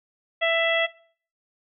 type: harmonic tone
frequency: 663 Hz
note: E5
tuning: 10 cents sharp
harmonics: 1 / 2 / 3 / 4 / 5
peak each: -22 / -32 / -24 / -29 / -29 dBFS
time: 0.41-0.87 s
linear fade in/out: 20 ms
effects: noise-tail reverb RT60 0.5 s tail -20 dB re dry